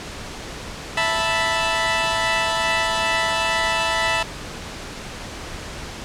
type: chord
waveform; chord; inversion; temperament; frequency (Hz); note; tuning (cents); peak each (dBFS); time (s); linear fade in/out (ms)
15% pulse; E suspended fourth; none; equal; 659.3 / 880 / 987.8; E5 / A5 / B5; 0 / 0 / 0; -17; 0.97-4.23; 5
effects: pink hiss -33 dBFS RMS until 6.04 s + low-pass 7000 Hz 12 dB/octave